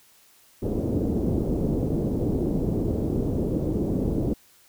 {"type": "low-pass noise", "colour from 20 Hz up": "white", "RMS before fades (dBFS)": -25, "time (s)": [0.62, 4.34], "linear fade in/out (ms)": 10, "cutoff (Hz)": 400, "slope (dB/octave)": 24, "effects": ["white hiss -57 dBFS RMS until 4.68 s"]}